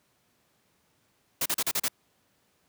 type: noise bursts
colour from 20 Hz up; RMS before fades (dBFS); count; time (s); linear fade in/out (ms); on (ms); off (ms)
white; -27; 6; 1.41-1.883; 5; 48; 37
effects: pink hiss -69 dBFS RMS until 2.68 s + high-pass 100 Hz 12 dB/octave